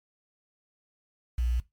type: tone with quantisation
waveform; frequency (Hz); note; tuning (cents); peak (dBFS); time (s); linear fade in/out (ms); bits
sine; 60.1; B1; -46; -24; 1.38-1.6; 5; 8
effects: noise-tail reverb RT60 0.2 s tail -18 dB re dry + MP3 96 kbps